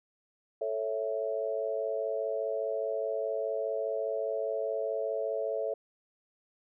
sine chord, A major, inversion none, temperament equal, 440 / 554.4 / 659.3 Hz, A4 / C#5 / E5, 0 / 0 / 0 cents, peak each -34 dBFS, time 0.61-5.74 s, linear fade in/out 5 ms, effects none

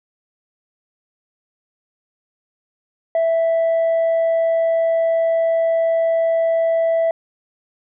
sine tone, 659.3 Hz, E5, in tune, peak -12 dBFS, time 3.15-7.11 s, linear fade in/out 2 ms, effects tanh soft clip ceiling -13 dBFS

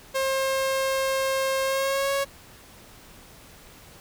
sawtooth tone with pitch glide, 534 to 553.2 Hz, C5 to C#5, +35 to -4 cents, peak -19 dBFS, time 0.14-2.25 s, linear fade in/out 20 ms, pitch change +61 cents, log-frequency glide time 1.64-2.12 s, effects pink hiss -49 dBFS RMS until 4 s

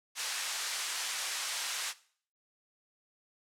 white band-pass noise, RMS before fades -36 dBFS, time 0.15-1.94 s, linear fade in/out 50 ms, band 970 to 7800 Hz, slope 12 dB/octave, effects noise-tail reverb RT60 0.5 s tail -18 dB re dry + low-pass 12000 Hz 12 dB/octave

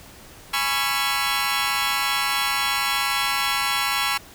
15% pulse chord, C# minor seventh, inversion second, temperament equal with one note detuned, 830.6 / 987.8 / 1108.7 / 1350.1 Hz, G#5 / B5 / C#6 / E6, 0 / 0 / 0 / +41 cents, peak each -21 / -21 / -19 / -20 dBFS, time 0.53-4.18 s, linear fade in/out 10 ms, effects pink hiss -45 dBFS RMS until 4.34 s

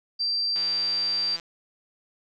sine tone, 4699 Hz, D8, in tune, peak -23 dBFS, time 0.19-1.37 s, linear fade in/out 20 ms
click train, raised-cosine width 0.2 ms, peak -23 dBFS, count 141, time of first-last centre 0.56-1.398 s, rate 167 Hz
effects none

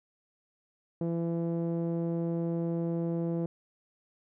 sawtooth tone with low-pass filter, 168 Hz, E3, 33 cents sharp, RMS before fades -31 dBFS, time 1.01-3.46 s, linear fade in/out 2 ms, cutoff 470 Hz, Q 1.6, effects none

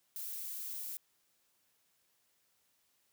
violet noise, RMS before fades -42 dBFS, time 0.16-0.97 s, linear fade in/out 0 ms, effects white hiss -75 dBFS RMS until 3.12 s + high-pass 60 Hz 12 dB/octave

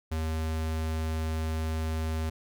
square tone, 79.6 Hz, D#2, 40 cents sharp, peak -29 dBFS, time 0.11-2.3 s, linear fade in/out 10 ms, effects none

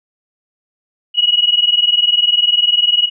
sine tone pair together, 2900 / 2920 Hz, F#7 / F#7, -35 / -24 cents, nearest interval unison, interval 11 cents, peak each -13 dBFS, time 1.14-3.1 s, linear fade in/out 50 ms, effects none

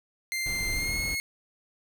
sawtooth tone with pitch glide, 2093 to 2169 Hz, C7 to C#7, 0 to -38 cents, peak -25 dBFS, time 0.32-1.2 s, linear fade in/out 0 ms, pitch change +62 cents, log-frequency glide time 0.73-0.98 s
brown noise, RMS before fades -35 dBFS, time 0.46-1.15 s, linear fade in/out 2 ms
effects none

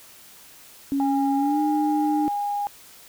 sine tone with pitch glide, 277.2 to 302.3 Hz, C#4 to D#4, 0 to -50 cents, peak -20 dBFS, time 0.92-2.28 s, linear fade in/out 0 ms, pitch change +150 cents, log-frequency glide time 1.37-1.6 s
sine tone, 817 Hz, G#5, 29 cents flat, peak -23 dBFS, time 1-2.67 s, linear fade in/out 0 ms
effects tanh soft clip ceiling -11 dBFS + white hiss -48 dBFS RMS until 3.08 s

